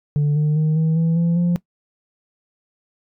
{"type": "tone with pitch steps", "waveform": "sine", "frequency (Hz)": [146.83, 151.05, 155.38, 159.84, 164.43, 169.15, 174.01], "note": ["D3", "D3", "D#3", "D#3", "E3", "E3", "F3"], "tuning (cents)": [0, 49, -2, 47, -4, 45, -6], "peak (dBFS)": -12, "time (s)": [0.16, 1.56], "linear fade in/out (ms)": 0, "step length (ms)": 200, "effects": ["noise-tail reverb RT60 0.1 s tail -20 dB re dry", "tanh soft clip ceiling -14 dBFS"]}